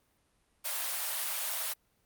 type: high-pass noise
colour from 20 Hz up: white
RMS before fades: -34 dBFS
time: 0.64-1.74 s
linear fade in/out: 20 ms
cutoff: 550 Hz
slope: 48 dB/octave
effects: pink hiss -72 dBFS RMS until 2.05 s + Opus 32 kbps